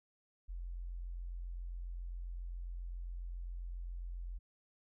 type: tone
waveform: sine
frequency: 43.7 Hz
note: F1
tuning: 2 cents sharp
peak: -40 dBFS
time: 0.48-4.39 s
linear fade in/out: 20 ms
effects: none